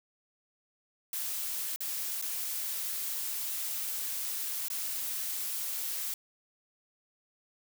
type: noise with dropouts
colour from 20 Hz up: blue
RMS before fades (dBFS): -35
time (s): 1.13-6.14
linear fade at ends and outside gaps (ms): 2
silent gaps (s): 1.761-1.805 / 2.215-2.223 / 4.684-4.701
effects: none